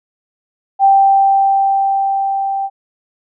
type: tone with level ramp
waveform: sine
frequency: 784 Hz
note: G5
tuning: in tune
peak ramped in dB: -5 to -16 dBFS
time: 0.79-2.7 s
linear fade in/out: 50 ms
effects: none